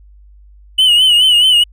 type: tone with vibrato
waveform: triangle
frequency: 2960 Hz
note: F#7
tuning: in tune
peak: -5 dBFS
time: 0.78-1.64 s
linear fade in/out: 10 ms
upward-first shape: sine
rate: 4.7 Hz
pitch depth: 71 cents each way
effects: added 50 Hz sine -39 dBFS peak until 1.72 s